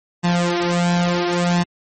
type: tone with flanger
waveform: sawtooth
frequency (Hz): 174.61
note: F3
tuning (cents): 0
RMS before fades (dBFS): -18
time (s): 0.23-1.64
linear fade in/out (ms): 20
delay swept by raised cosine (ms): 1.1 to 4.5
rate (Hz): 0.72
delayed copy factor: +0.9
effects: MP3 32 kbps